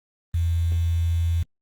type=tone with quantisation; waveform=sine; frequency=84 Hz; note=E2; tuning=33 cents sharp; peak=-19 dBFS; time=0.34-1.43 s; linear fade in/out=5 ms; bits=7; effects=Opus 24 kbps